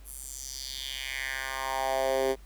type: tone with high-pass filter sweep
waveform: 10% pulse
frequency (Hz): 133.2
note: C3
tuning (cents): +31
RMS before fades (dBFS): -32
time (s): 0.04-2.36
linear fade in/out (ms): 50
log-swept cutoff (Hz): 11000 to 370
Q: 3
effects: added 50 Hz sine -47 dBFS peak until 2.45 s + pink hiss -60 dBFS RMS until 2.45 s